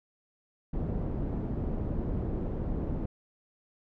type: low-pass noise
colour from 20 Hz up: pink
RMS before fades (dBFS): -32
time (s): 0.73-3.06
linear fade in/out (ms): 5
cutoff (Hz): 390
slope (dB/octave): 12
effects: none